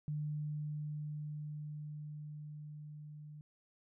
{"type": "tone with level ramp", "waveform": "sine", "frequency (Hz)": 150, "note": "D3", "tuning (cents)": 37, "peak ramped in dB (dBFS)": [-35, -48], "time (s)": [0.08, 3.41], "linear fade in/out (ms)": 0, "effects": []}